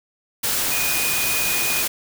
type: tone in noise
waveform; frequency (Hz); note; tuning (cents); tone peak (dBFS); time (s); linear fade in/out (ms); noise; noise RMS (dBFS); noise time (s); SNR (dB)
sine; 2472; D#7; -12; -25; 0.71-1.83; 10; white; -22; 0.43-1.88; -6
effects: none